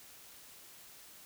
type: silence
effects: white hiss -55 dBFS RMS until 1.25 s